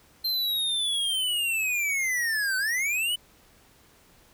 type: linear two-way sweep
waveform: square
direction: down then up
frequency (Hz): 4160 to 1500 to 3027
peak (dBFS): -25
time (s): 0.24-3.16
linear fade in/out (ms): 10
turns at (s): 2.57
effects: pink hiss -58 dBFS RMS until 4.33 s